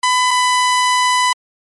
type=tone pair in turn; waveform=sawtooth; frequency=1002 / 998.4 Hz; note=B5 / B5; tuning=+25 / +19 cents; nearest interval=unison; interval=6 cents; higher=first; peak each=-8 dBFS; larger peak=neither; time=0.03-0.31 / 0.31-1.33 s; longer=second; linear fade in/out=5 ms; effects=MP3 48 kbps